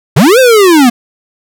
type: linear two-way sweep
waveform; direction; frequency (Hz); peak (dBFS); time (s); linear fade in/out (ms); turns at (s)
square; up then down; 110 to 534 to 229.1; -3; 0.16-0.9; 10; 0.39
effects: none